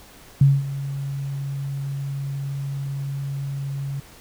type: tone with ADSR envelope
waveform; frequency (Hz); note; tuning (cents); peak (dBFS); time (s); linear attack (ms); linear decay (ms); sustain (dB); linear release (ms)
sine; 138.59; C#3; 0; -9; 0.41-4; 4; 210; -16; 4
effects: pink hiss -47 dBFS RMS until 4.2 s

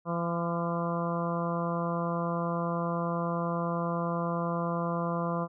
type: harmonic tone with a mistuned harmonic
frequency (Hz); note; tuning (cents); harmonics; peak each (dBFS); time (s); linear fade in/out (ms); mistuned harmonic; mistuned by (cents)
170; F3; -46; 1 / 2 / 3 / 4 / 5 / 6 / 7 / 8; -31 / -39 / -35 / -37 / -45 / -36 / -38 / -46; 0.05-5.48; 50; 8; +29
effects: none

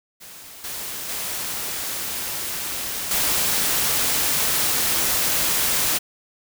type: noise with level steps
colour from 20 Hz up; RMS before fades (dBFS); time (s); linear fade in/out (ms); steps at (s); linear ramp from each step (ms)
white; -41 / -31 / -28 / -21; 0.2-5.99; 20; 0.64 / 1.09 / 3.11; 2
effects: none

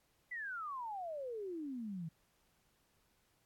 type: exponential sweep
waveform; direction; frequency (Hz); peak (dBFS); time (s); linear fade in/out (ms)
sine; down; 2020 to 155.56; -40; 0.31-2.09; 10
effects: pink hiss -75 dBFS RMS until 3.45 s + AAC 64 kbps

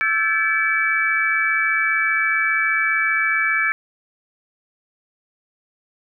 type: tone cluster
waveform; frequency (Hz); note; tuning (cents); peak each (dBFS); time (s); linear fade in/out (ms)
sine; 1327 / 1572 / 1727 / 2294; E6 / G6 / A6 / D7; +11 / +4 / -33 / -41; -24 / -26 / -21 / -20; 0.01-3.72; 0
effects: none

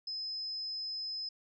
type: tone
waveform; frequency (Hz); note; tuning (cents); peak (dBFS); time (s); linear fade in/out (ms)
sine; 5100; D#8; +42; -36; 0.07-1.29; 5
effects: none

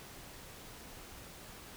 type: silence
effects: pink hiss -51 dBFS RMS until 1.76 s

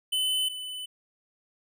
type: tone pair in turn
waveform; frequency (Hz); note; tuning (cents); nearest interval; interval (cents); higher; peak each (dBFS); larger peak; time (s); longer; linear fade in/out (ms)
square; 3025 / 3006; F#7 / F#7; +38 / +27; unison; 11; first; -25 / -35; first; 0.12-0.49 / 0.49-0.86; neither; 10
effects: none

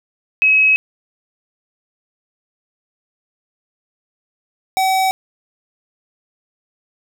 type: tone pair in turn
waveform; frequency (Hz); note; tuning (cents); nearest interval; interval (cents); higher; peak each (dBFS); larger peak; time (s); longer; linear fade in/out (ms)
sine / square; 2558 / 760.5; D#7 / F#5; +47 / +47; octave + major sixth; 2100; first; -9 / -14; first; 0.42-0.76 / 4.77-5.11; neither; 0
effects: none

